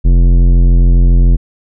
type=tone with tanh clipping; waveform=sine; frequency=43.65 Hz; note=F1; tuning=in tune; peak=-6 dBFS; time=0.04-1.37 s; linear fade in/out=20 ms; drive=14 dB; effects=none